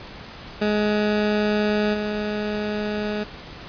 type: tone with level steps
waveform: 20% pulse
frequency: 210 Hz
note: G#3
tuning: 19 cents sharp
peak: -14 / -19 dBFS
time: 0.61-3.24 s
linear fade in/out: 10 ms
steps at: 1.93 s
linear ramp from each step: 20 ms
effects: pink hiss -39 dBFS RMS until 3.68 s + resampled to 11025 Hz